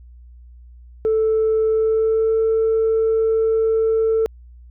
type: tone with pitch glide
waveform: sine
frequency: 440 to 445.6 Hz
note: A4 to A4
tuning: 0 to +22 cents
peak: -13 dBFS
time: 1.05-4.26 s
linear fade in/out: 0 ms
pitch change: +22 cents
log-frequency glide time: 1.69-2.38 s
effects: tanh soft clip ceiling -12 dBFS + added 60 Hz sine -40 dBFS peak until 4.7 s